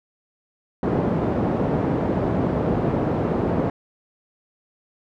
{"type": "band-pass noise", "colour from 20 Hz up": "pink", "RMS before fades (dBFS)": -22, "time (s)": [0.83, 3.7], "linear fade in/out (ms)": 2, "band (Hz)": [120, 630], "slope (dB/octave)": 12, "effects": []}